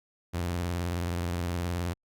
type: tone with vibrato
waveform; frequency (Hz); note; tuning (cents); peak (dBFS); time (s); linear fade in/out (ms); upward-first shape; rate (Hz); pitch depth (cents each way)
sawtooth; 87; F2; -6; -25; 0.33-1.94; 20; sine; 19; 98
effects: Opus 48 kbps